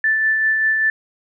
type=tone with tremolo; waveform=sine; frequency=1760 Hz; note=A6; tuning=in tune; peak=-13 dBFS; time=0.04-0.9 s; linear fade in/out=2 ms; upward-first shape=sine; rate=5.1 Hz; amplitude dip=30%; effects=none

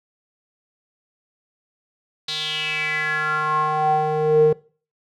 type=tone with band-pass filter sweep; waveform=square; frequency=153.8 Hz; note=D#3; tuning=20 cents flat; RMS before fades=-20 dBFS; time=2.28-4.53 s; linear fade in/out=5 ms; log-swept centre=4000 to 410 Hz; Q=5.9; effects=noise-tail reverb RT60 0.4 s tail -21 dB re dry

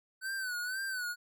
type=tone with vibrato; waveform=square; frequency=1510 Hz; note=F#6; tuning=35 cents sharp; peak=-35 dBFS; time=0.21-1.16 s; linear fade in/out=50 ms; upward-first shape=sine; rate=2 Hz; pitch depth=84 cents each way; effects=none

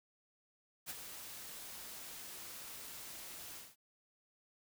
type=noise with ADSR envelope; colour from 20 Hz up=white; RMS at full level=-42 dBFS; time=0.86-3.76 s; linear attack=36 ms; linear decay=34 ms; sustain=-7 dB; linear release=210 ms; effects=none

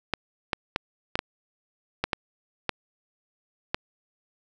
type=clicks; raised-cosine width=0.3 ms; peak=-8 dBFS; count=9; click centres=0.137 / 0.532 / 0.761 / 1.155 / 1.191 / 2.04 / 2.132 / 2.693 / 3.745 s; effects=none

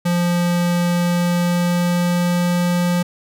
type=tone with pitch glide; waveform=square; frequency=174.61 to 175.93 Hz; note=F3 to F3; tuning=0 to +13 cents; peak=-16 dBFS; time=0.05-3.03 s; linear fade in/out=10 ms; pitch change=+13 cents; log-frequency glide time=0.89-2.63 s; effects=none

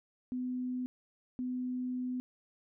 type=tone bursts at uneven times; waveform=sine; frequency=251.6 Hz; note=B3; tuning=32 cents sharp; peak=-33 dBFS; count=2; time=0.32-0.86 / 1.39-2.2 s; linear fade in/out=0 ms; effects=none

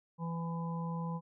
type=harmonic tone; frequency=167.2 Hz; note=E3; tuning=25 cents sharp; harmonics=1 / 3 / 5 / 6; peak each=-35 / -47 / -48 / -44 dBFS; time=0.18-1.21 s; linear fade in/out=50 ms; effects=none

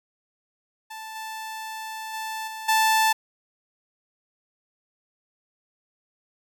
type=tone with level steps; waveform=sawtooth; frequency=880 Hz; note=A5; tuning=in tune; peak=-32 / -29 / -26 / -30 / -14 dBFS; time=0.9-3.13 s; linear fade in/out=10 ms; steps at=1.15 / 2.13 / 2.47 / 2.68 s; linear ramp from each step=10 ms; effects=none

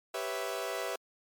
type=chord; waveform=sawtooth; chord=C# half-diminished seventh; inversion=second; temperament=equal; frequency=392 / 493.9 / 554.4 / 659.3 Hz; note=G4 / B4 / C#5 / E5; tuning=0 / 0 / 0 / 0 cents; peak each=-36 / -35 / -37 / -34 dBFS; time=0.14-0.96 s; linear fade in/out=5 ms; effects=MP3 96 kbps

